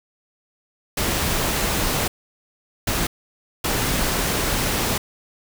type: noise bursts at uneven times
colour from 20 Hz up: pink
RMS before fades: -22 dBFS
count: 3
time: 0.97-2.08 / 2.87-3.07 / 3.64-4.98 s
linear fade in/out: 5 ms
effects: none